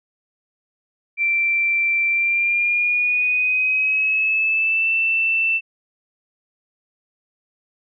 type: tone with pitch glide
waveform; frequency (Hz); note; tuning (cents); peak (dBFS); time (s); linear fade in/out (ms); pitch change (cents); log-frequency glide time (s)
sine; 2349 to 2667; D7 to E7; 0 to +20; -16; 1.17-5.61; 50; +220; 2.09-4.9
effects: none